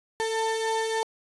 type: tone pair together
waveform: 35% pulse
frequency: 445.3 / 894 Hz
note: A4 / A5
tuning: +21 / +27 cents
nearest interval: octave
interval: 1206 cents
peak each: -25 / -28 dBFS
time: 0.2-1.03 s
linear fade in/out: 0 ms
effects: resampled to 24000 Hz